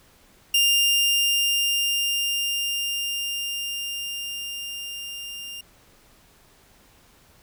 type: tone with level ramp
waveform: sawtooth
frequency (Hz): 2800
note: F7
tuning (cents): +4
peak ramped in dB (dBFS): -13 to -31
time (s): 0.54-5.61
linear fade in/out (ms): 5
effects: pink hiss -56 dBFS RMS until 7.42 s